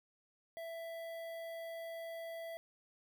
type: tone with notch filter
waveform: square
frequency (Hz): 663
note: E5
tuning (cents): +10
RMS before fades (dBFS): -45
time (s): 0.57-2.57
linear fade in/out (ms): 0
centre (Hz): 6700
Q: 0.66
effects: 13-bit